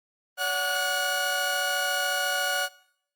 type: tone cluster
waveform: sawtooth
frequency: 570 / 743 / 1452 Hz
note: C#5 / F#5 / F#6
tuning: +48 / +7 / -33 cents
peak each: -29 / -28 / -23 dBFS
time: 0.37-2.69 s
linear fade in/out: 50 ms
effects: noise-tail reverb RT60 0.7 s tail -22 dB re dry + Opus 32 kbps